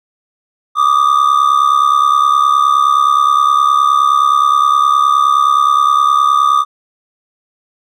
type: ring-modulated tone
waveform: triangle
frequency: 1198 Hz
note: D6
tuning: 34 cents sharp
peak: -3 dBFS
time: 0.75-6.65 s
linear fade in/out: 50 ms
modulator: 34.8 Hz
effects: none